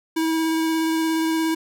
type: tone with vibrato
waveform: square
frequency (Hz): 322.6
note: E4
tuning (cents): -37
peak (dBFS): -20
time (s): 0.16-1.55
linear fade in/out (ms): 10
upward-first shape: square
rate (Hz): 17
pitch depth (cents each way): 8
effects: none